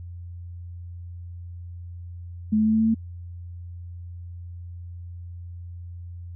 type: tone with pitch steps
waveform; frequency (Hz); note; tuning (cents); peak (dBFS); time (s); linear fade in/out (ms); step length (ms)
sine; 214.8 / 216.7 / 218.6 / 220.5 / 222.4 / 224.3; A3 / A3 / A3 / A3 / A3 / A3; -41 / -26 / -11 / +4 / +19 / +34; -17; 2.52-2.946; 10; 71
effects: added 87 Hz sine -35 dBFS peak until 6.35 s